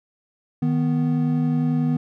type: tone pair together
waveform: triangle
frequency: 155.92 / 246.9 Hz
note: D#3 / B3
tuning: +4 / 0 cents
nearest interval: minor sixth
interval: 796 cents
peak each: -19 dBFS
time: 0.62-1.97 s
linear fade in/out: 5 ms
effects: none